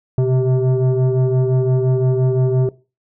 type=tone with frequency modulation; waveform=sine; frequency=127.1 Hz; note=C3; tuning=50 cents flat; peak=-11 dBFS; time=0.18-2.69 s; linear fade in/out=2 ms; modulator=260 Hz; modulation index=1.1; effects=noise-tail reverb RT60 0.3 s tail -20 dB re dry + tanh soft clip ceiling -10 dBFS